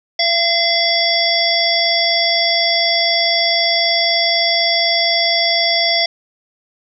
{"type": "harmonic tone with a mistuned harmonic", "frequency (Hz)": 677, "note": "E5", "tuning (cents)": 46, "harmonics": [1, 3, 5, 7, 8], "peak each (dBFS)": [-19, -19, -19, -19, -19], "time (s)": [0.19, 6.06], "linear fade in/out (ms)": 5, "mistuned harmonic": 3, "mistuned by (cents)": 20, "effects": []}